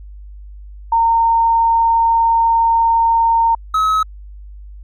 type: tone pair in turn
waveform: sine / triangle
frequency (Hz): 917 / 1282.5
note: A#5 / E6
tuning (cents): -29 / -48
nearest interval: tritone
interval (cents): 581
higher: second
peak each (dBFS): -10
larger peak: neither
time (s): 0.92-3.55 / 3.74-4.03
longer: first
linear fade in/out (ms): 5
effects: added 50 Hz sine -32 dBFS peak until 4.83 s